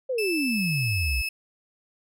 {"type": "exponential sweep", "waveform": "sine", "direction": "down", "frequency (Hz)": [541, 58.2], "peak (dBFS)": -24, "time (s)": [0.09, 1.22], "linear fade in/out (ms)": 10}
{"type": "tone with pitch glide", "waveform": "35% pulse", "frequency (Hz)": [2633, 2601], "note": ["E7", "E7"], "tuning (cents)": [-3, -24], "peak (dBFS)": -25, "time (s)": [0.18, 1.29], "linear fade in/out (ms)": 5, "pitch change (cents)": -21, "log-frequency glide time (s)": [0.48, 0.64]}
{"effects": []}